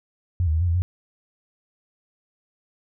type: tone with pitch steps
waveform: sine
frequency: 89 / 77.7 / 80.3 / 89 / 84 / 90.6 Hz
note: F2 / D#2 / E2 / F2 / E2 / F#2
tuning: +33 / -2 / -45 / +33 / +33 / -36 cents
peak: -18 dBFS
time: 0.4-0.82 s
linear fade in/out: 0 ms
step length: 70 ms
effects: none